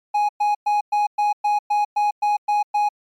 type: tone bursts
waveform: triangle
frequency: 831 Hz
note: G#5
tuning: 1 cent sharp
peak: -14 dBFS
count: 11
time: 0.14-2.89 s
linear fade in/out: 10 ms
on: 150 ms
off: 110 ms
effects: MP3 96 kbps